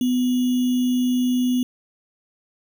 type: tone with sample-and-hold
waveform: sine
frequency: 250 Hz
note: B3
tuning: 21 cents sharp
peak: -17 dBFS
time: 0.01-1.63 s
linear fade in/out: 2 ms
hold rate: 3150 Hz
effects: none